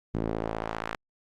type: tone with band-pass filter sweep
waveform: sawtooth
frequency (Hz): 55.1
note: A1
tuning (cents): +3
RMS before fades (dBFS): -32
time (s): 0.14-0.95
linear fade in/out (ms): 0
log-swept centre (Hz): 300 to 1600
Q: 1
effects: Opus 32 kbps